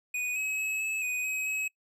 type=tone with pitch steps; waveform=square; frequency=2478 / 2557 / 2573 / 2594 / 2493 / 2537 / 2559 Hz; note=D#7 / D#7 / E7 / E7 / D#7 / D#7 / D#7; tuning=-8 / +47 / -43 / -28 / +3 / +33 / +48 cents; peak=-30 dBFS; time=0.14-1.68 s; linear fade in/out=5 ms; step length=220 ms; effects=noise-tail reverb RT60 0.1 s tail -24 dB re dry + low-pass 12000 Hz 12 dB/octave